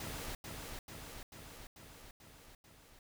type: noise with echo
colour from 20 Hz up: pink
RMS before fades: -43 dBFS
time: 0-0.35 s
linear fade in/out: 2 ms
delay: 440 ms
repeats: 6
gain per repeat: -3 dB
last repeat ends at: 2.99 s
effects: none